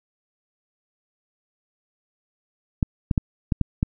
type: clicks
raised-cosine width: 5 ms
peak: -7 dBFS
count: 6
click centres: 2.828 / 3.112 / 3.178 / 3.522 / 3.613 / 3.829 s
effects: none